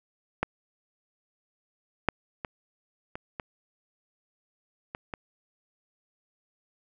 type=clicks; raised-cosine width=0.5 ms; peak=-10 / -6 / -18 / -21 / -19 / -20 / -19 dBFS; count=7; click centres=0.43 / 2.087 / 2.448 / 3.155 / 3.398 / 4.949 / 5.138 s; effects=none